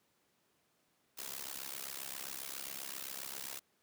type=noise with amplitude modulation; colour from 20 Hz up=white; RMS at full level=-40 dBFS; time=1.17-3.6 s; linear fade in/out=20 ms; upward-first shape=sine; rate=67.5 Hz; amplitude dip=95%; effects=pink hiss -75 dBFS RMS until 3.82 s + high-pass 150 Hz 12 dB/octave